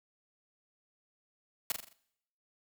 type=noise with echo; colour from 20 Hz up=white; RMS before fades=-31 dBFS; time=1.7-1.72 s; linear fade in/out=2 ms; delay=42 ms; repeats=5; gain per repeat=-6 dB; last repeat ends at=1.93 s; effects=noise-tail reverb RT60 0.8 s tail -23 dB re dry